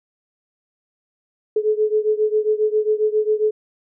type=beating tone pair; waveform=sine; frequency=425.9 / 433.3 Hz; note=G#4 / A4; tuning=+44 / -27 cents; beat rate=7.4 Hz; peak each=-18 / -20 dBFS; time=1.56-3.51 s; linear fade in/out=5 ms; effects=none